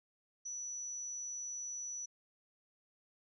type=tone; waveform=sine; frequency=5920 Hz; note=F#8; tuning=in tune; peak=-40 dBFS; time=0.45-2.06 s; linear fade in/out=10 ms; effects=none